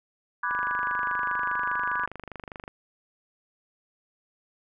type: chord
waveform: sine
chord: G# half-diminished seventh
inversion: first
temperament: equal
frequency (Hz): 987.8 / 1174.7 / 1480 / 1661.2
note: B5 / D6 / F#6 / G#6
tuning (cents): 0 / 0 / 0 / 0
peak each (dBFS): -31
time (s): 0.43-2.06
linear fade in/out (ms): 5
type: click train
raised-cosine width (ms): 0.5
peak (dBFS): -23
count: 55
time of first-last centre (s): 0.51-2.679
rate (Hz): 24.9
effects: none